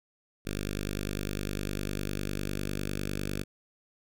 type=tone with notch filter; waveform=5% pulse; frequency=49.93 Hz; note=G1; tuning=33 cents sharp; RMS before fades=-34 dBFS; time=0.45-3.44 s; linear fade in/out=20 ms; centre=810 Hz; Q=0.54; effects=none